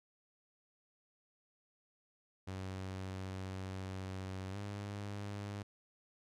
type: tone with pitch glide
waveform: sawtooth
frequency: 94.7 to 101.5 Hz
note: F#2 to G#2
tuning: +41 to -39 cents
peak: -37 dBFS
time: 2.47-5.63 s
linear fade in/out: 10 ms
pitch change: +120 cents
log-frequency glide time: 4.51-4.57 s
effects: low-pass 8000 Hz 12 dB/octave